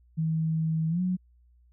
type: tone with pitch glide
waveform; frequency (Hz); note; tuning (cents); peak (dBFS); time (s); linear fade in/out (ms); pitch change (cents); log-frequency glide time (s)
sine; 160 to 182.73; D#3 to F#3; +49 to -21; -24; 0.17-1.17; 20; +230; 0.89-1.01
effects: added 60 Hz sine -57 dBFS peak until 1.72 s